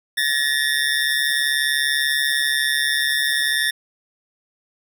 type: ring-modulated tone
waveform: 25% pulse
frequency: 1801 Hz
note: A6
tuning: 40 cents sharp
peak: -11 dBFS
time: 0.17-3.71 s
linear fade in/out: 10 ms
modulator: 70.2 Hz
effects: none